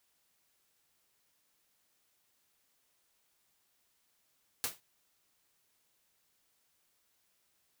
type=noise with exponential decay; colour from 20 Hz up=white; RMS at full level=-30 dBFS; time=4.64-4.8 s; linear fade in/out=0 ms; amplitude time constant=34 ms; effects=white hiss -75 dBFS RMS until 7.8 s